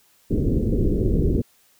pink low-pass noise, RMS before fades -20 dBFS, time 0.3-1.42 s, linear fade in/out 10 ms, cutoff 460 Hz, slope 48 dB/octave, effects white hiss -59 dBFS RMS until 1.79 s

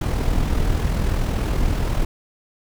brown noise with amplitude modulation, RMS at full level -18 dBFS, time 0.01-2.05 s, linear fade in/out 5 ms, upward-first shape sine, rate 40.8 Hz, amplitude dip 45%, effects none

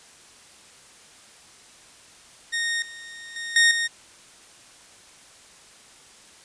sawtooth tone with level steps, 1852 Hz, A#6, 12 cents flat, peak -20 / -35 / -27 / -11 / -19 dBFS, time 2.52-3.88 s, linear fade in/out 20 ms, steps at 2.82 / 3.36 / 3.56 / 3.71 s, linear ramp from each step 2 ms, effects white hiss -50 dBFS RMS until 6.44 s + resampled to 22050 Hz

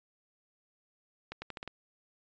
accelerating click train, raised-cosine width 0.3 ms, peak -24 dBFS, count 6, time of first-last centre 1.32-1.677 s, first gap 100 ms, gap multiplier 0.83, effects resampled to 16000 Hz

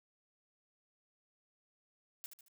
blue noise with echo, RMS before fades -45 dBFS, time 2.24-2.26 s, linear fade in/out 0 ms, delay 74 ms, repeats 3, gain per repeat -7 dB, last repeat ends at 2.482 s, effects none

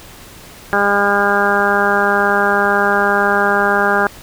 harmonic tone, 202 Hz, G#3, 48 cents flat, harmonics 1 / 2 / 3 / 4 / 5 / 6 / 7 / 8, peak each -23 / -19 / -21 / -18 / -23 / -21 / -18 / -18 dBFS, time 0.73-4.07 s, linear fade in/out 0 ms, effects pink hiss -38 dBFS RMS until 4.22 s

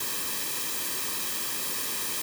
white noise with comb filter, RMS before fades -31 dBFS, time 0-2.22 s, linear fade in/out 5 ms, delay 1.4 ms, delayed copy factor -0.65, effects none

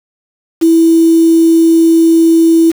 sine tone with quantisation, 328.8 Hz, E4, 4 cents flat, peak -4 dBFS, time 0.61-2.72 s, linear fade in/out 20 ms, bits 4, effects none

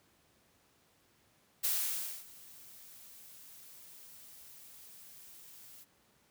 blue noise with ADSR envelope, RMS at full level -31 dBFS, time 1.63-5.85 s, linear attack 17 ms, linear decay 590 ms, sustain -23 dB, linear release 28 ms, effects pink hiss -69 dBFS RMS until 6.3 s + high-pass 80 Hz 12 dB/octave

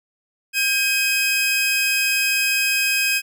sawtooth tone pair together, 1603 / 2531 Hz, G6 / D#7, +38 / +29 cents, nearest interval minor sixth, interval 791 cents, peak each -21 / -15 dBFS, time 0.53-3.22 s, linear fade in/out 50 ms, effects none

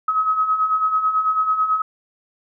sine beating tone pair, 1269 / 1278.1 Hz, D#6 / D#6, +34 / +46 cents, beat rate 9.1 Hz, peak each -24 / -17 dBFS, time 0.08-1.82 s, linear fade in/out 5 ms, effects none

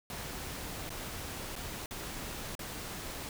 pink noise with dropouts, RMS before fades -41 dBFS, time 0.1-3.29 s, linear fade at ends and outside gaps 1 ms, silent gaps 0.894-0.903 / 1.555-1.562 / 1.86-1.909 / 2.552-2.592 s, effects none

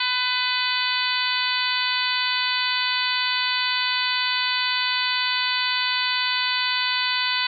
harmonic tone, 501 Hz, B4, 25 cents sharp, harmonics 2 / 3 / 4 / 5 / 6 / 7 / 8 / 9, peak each -29 / -29 / -29 / -29 / -29 / -29 / -29 / -29 dBFS, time 0-7.47 s, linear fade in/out 5 ms, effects none

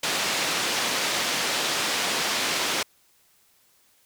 white band-pass noise, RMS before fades -26 dBFS, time 0.03-2.83 s, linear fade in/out 5 ms, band 190 to 4900 Hz, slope 12 dB/octave, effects white hiss -62 dBFS RMS until 4.05 s

